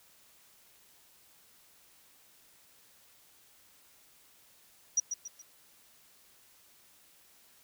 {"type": "tone with echo", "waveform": "sine", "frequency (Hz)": 5800, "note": "F#8", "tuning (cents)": -35, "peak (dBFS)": -23, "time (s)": [4.97, 5], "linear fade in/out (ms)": 5, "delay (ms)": 140, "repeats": 3, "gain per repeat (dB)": -8, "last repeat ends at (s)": 5.42, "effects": ["white hiss -62 dBFS RMS until 7.63 s"]}